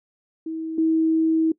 sine tone pair in turn, 321.6 / 321.6 Hz, E4 / E4, -43 / -43 cents, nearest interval unison, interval 0 cents, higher neither, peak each -26 / -16 dBFS, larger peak second, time 0.46-0.78 / 0.78-1.52 s, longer second, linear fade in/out 5 ms, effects noise-tail reverb RT60 0.1 s tail -20 dB re dry

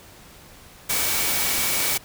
sine tone in noise, 2272 Hz, C#7, 42 cents sharp, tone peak -32 dBFS, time 0.89-1.98 s, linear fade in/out 10 ms, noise white, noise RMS -23 dBFS, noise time 0.89-1.98 s, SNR -12 dB, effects pink hiss -47 dBFS RMS until 2.04 s

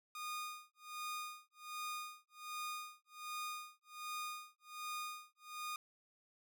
sawtooth tone with tremolo, 1227 Hz, D#6, 25 cents flat, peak -37 dBFS, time 0.15-5.76 s, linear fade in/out 2 ms, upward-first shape sine, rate 1.3 Hz, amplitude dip 100%, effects none

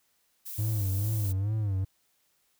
violet noise, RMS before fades -39 dBFS, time 0.45-1.33 s, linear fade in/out 20 ms
triangle tone with vibrato, 101.9 Hz, G#2, 32 cents flat, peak -24 dBFS, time 0.58-1.85 s, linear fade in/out 10 ms, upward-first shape sine, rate 2.3 Hz, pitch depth 130 cents each way
effects white hiss -71 dBFS RMS until 2.59 s

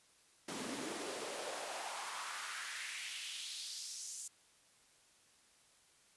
pink noise with high-pass filter sweep, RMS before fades -44 dBFS, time 0.48-4.28 s, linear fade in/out 5 ms, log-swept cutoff 210 to 7500 Hz, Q 2.4, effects white hiss -68 dBFS RMS until 6.16 s + resampled to 24000 Hz

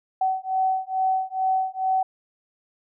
sine beating tone pair, 756 / 758.3 Hz, F#5 / F#5, +37 / +42 cents, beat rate 2.3 Hz, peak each -24 dBFS, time 0.21-2.03 s, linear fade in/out 5 ms, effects none

